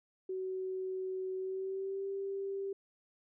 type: tone with pitch glide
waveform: sine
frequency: 375.4 to 392.5 Hz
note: F#4 to G4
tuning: +25 to +2 cents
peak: -35 dBFS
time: 0.29-2.73 s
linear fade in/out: 5 ms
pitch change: +77 cents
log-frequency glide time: 1.36-2.07 s
effects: none